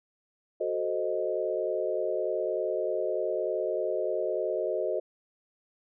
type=chord; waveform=sine; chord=F# diminished seventh; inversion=none; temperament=equal; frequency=370 / 440 / 523.3 / 622.3 Hz; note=F#4 / A4 / C5 / Eb5; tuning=0 / 0 / 0 / 0 cents; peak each=-33 / -33 / -33 / -31 dBFS; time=0.6-5 s; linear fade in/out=10 ms; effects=none